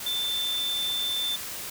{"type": "tone in noise", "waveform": "sine", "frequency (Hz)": 3547, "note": "A7", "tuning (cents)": 13, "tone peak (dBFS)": -26, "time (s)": [0.06, 1.36], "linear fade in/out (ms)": 5, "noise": "white", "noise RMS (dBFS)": -36, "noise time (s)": [0, 1.7], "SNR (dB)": 7, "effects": []}